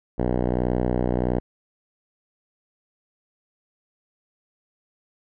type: tone with low-pass filter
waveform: 5% pulse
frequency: 61.5 Hz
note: B1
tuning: 7 cents flat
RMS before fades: -23 dBFS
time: 0.18-1.4 s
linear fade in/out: 10 ms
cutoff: 710 Hz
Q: 0.54
effects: none